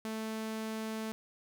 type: tone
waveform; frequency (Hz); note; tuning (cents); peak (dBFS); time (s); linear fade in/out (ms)
sawtooth; 220; A3; 0; -32; 0.05-1.12; 0
effects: none